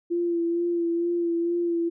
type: tone with vibrato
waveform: sine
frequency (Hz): 341.6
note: F4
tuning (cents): -38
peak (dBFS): -22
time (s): 0.1-1.9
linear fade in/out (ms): 20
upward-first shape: sine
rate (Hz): 2.2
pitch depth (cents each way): 25
effects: none